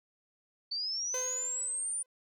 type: linear sweep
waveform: sine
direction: up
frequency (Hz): 4491 to 9397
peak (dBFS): -32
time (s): 0.71-2.03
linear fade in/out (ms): 10
type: tone with exponential decay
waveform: sawtooth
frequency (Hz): 508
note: B4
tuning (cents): +49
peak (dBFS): -31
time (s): 1.14-2.06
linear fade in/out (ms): 2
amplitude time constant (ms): 200
effects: none